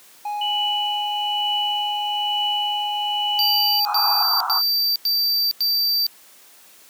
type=tone; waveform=triangle; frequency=830.6 Hz; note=G#5; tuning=in tune; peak=-22 dBFS; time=0.25-4.23 s; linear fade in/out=5 ms
type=tone with tremolo; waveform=sine; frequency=2960 Hz; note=F#7; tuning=in tune; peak=-20 dBFS; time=0.41-3.8 s; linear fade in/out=5 ms; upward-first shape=triangle; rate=1.1 Hz; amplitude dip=50%
type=tone bursts; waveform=square; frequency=4658 Hz; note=D8; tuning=15 cents flat; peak=-18 dBFS; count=5; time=3.39-6.066 s; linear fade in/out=0 ms; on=460 ms; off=94 ms
type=band-pass noise; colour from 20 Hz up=white; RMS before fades=-25 dBFS; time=3.84-4.62 s; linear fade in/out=50 ms; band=730 to 1400 Hz; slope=96 dB/octave
effects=white hiss -49 dBFS RMS until 6.89 s + high-pass 200 Hz 12 dB/octave